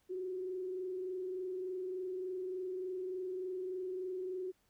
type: tone with frequency modulation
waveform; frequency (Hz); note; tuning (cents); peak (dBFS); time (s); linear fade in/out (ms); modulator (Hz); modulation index
sine; 370; F#4; 0; -37; 0.09-4.52; 20; 23.4; 0.42
effects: pink hiss -75 dBFS RMS until 4.69 s